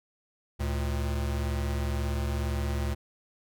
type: tone pair together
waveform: square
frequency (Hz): 71.56 / 113.6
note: D2 / A#2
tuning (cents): -44 / -44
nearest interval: minor sixth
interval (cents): 800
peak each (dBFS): -29 / -35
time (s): 0.59-2.95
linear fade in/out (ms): 20
effects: none